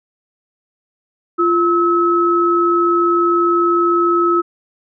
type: tone pair together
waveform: sine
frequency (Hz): 345.7 / 1292.4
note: F4 / E6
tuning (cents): -18 / -35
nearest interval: octave + major seventh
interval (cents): 2283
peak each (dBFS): -14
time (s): 1.38-4.42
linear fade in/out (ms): 20
effects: none